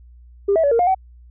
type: tone with pitch steps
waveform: sine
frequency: 399.9 / 650 / 569 / 463.3 / 710 / 759 Hz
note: G4 / E5 / C#5 / A#4 / F5 / F#5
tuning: +35 / -24 / +45 / -11 / +28 / +44 cents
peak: -12 dBFS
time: 0.48-0.948 s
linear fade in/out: 10 ms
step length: 78 ms
effects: tanh soft clip ceiling -9 dBFS + added 60 Hz sine -42 dBFS peak until 1.3 s